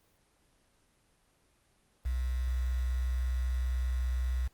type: tone with quantisation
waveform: sine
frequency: 62.6 Hz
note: B1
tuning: 24 cents sharp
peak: -28 dBFS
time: 2.05-4.48 s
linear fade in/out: 10 ms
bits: 8
effects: pink hiss -69 dBFS RMS until 4.53 s + Opus 24 kbps